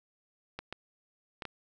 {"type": "clicks", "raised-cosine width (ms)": 0.3, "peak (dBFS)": -22, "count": 4, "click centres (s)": [0.59, 0.726, 1.422, 1.453], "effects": []}